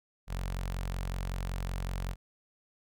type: tone with notch filter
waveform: sawtooth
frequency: 45.33 Hz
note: F#1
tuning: 35 cents flat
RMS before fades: -35 dBFS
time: 0.27-2.16 s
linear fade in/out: 50 ms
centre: 320 Hz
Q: 1
effects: none